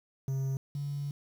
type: tone pair in turn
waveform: triangle / sine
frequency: 134.4 / 142.72 Hz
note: C3 / D3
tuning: +47 / -49 cents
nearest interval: minor second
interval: 104 cents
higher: second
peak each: -27 / -32 dBFS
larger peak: first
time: 0.28-0.57 / 0.75-1.11 s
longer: second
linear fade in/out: 2 ms
effects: 9-bit